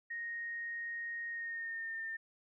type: tone with pitch glide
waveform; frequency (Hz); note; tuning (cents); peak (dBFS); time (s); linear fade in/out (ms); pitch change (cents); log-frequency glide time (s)
sine; 1864.7 to 1805.3; A#6 to A6; 0 to +44; -38; 0.1-2.17; 10; -56; 1.29-2.04
effects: none